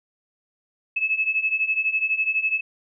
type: beating tone pair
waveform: sine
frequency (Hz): 2588 / 2600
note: E7 / E7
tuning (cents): -32 / -24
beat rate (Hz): 12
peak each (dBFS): -25 / -22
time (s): 0.96-2.61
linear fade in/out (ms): 10
effects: none